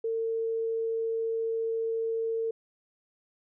sine tone, 452.4 Hz, A4, 48 cents sharp, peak -27 dBFS, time 0.04-2.51 s, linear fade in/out 5 ms, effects none

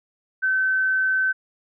sine tone, 1532 Hz, G6, 40 cents flat, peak -18 dBFS, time 0.42-1.33 s, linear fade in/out 20 ms, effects none

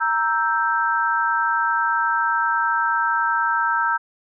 sine chord, E diminished, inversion second, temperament equal, 932.3 / 1318.5 / 1568 Hz, Bb5 / E6 / G6, 0 / 0 / 0 cents, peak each -22 dBFS, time 0-3.98 s, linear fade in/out 20 ms, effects none

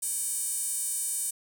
square tone with high-pass filter, 335.3 Hz, E4, 30 cents sharp, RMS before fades -31 dBFS, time 0.02-1.31 s, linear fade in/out 10 ms, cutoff 8900 Hz, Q 4.3, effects none

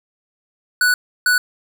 square tone bursts at uneven times, 1480 Hz, F#6, in tune, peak -13 dBFS, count 2, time 0.81-0.94 / 1.26-1.38 s, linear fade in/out 2 ms, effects none

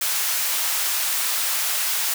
white high-pass noise, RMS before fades -23 dBFS, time 0.01-2.14 s, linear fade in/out 5 ms, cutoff 820 Hz, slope 12 dB/octave, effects none

